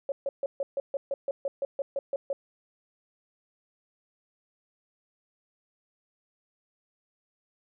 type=tone bursts; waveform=sine; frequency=553 Hz; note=C#5; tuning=4 cents flat; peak=-26 dBFS; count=14; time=0.09-2.33 s; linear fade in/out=2 ms; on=30 ms; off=140 ms; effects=none